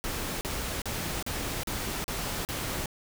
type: noise bursts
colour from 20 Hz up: pink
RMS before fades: -33 dBFS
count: 7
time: 0.04-2.858 s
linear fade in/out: 0 ms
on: 370 ms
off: 38 ms
effects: none